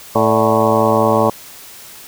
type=harmonic tone with a mistuned harmonic; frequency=110 Hz; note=A2; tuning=in tune; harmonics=1 / 2 / 3 / 4 / 5 / 6 / 7 / 8 / 9 / 10; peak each=-22 / -19 / -22 / -18 / -16 / -22 / -21 / -21 / -21 / -20 dBFS; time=0.15-1.3 s; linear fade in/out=5 ms; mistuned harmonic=5; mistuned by=+76 cents; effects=white hiss -37 dBFS RMS until 2.07 s